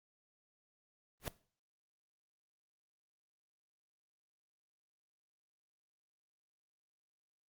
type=noise with exponential growth; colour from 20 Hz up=pink; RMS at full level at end=-35 dBFS; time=1.2-1.28 s; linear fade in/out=0 ms; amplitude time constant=17 ms; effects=noise-tail reverb RT60 0.4 s tail -18 dB re dry + Opus 24 kbps